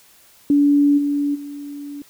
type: tone with level steps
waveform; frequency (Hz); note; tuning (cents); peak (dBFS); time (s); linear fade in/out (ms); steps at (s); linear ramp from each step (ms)
sine; 287.3; D4; -38; -11 / -17 / -29; 0.5-2.02; 2; 0.97 / 1.34; 20
effects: white hiss -51 dBFS RMS until 2.09 s